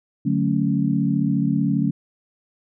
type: chord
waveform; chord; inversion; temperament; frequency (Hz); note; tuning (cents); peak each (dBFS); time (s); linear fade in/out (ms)
sine; D major seventh; none; equal; 146.83 / 185 / 220 / 277.2; D3 / F#3 / A3 / C#4; 0 / 0 / 0 / 0; -23; 0.25-1.91; 10
effects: none